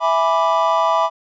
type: chord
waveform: triangle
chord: E dominant seventh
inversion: none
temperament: equal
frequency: 659.3 / 830.6 / 987.8 / 1174.7 Hz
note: E5 / G#5 / B5 / D6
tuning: 0 / 0 / 0 / 0 cents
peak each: -17 / -21 / -16 / -18 dBFS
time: 0-1.1 s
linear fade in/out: 50 ms
effects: resampled to 16000 Hz